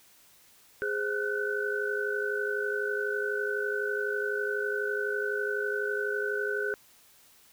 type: tone cluster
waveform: sine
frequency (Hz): 413.7 / 521 / 1463 / 1515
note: G#4 / C5 / F#6 / F#6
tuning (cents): -7 / -7 / -20 / +40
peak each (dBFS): -31 / -39 / -36 / -32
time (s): 0.82-6.74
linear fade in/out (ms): 0
effects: white hiss -59 dBFS RMS until 7.52 s